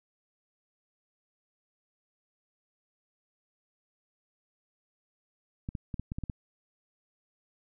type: clicks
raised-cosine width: 5 ms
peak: -22 dBFS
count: 8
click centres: 5.689 / 5.752 / 5.942 / 5.996 / 6.119 / 6.185 / 6.237 / 6.298 s
effects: none